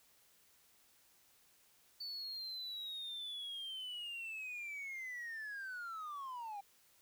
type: linear sweep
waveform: triangle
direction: down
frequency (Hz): 4508 to 784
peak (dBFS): -40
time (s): 2-6.61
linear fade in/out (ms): 10
effects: tanh soft clip ceiling -37 dBFS + white hiss -69 dBFS RMS until 7.01 s